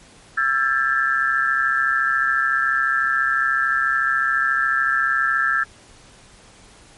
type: tone cluster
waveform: sine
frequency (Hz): 1340 / 1611 / 1745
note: E6 / G6 / A6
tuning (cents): +28 / +47 / -15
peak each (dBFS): -21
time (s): 0.37-5.64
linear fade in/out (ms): 10
effects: pink hiss -48 dBFS RMS until 6.97 s + MP3 48 kbps